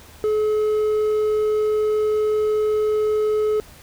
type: tone with hard clipping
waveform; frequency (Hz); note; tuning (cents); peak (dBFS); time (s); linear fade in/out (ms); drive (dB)
sine; 427.4; G#4; +50; -18; 0.24-3.6; 0; 3
effects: added 77 Hz sine -48 dBFS peak until 3.82 s + pink hiss -46 dBFS RMS until 3.82 s